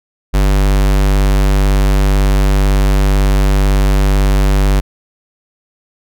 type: tone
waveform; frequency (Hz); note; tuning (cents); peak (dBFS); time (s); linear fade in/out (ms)
square; 49; G1; 0; -9; 0.33-4.81; 20
effects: none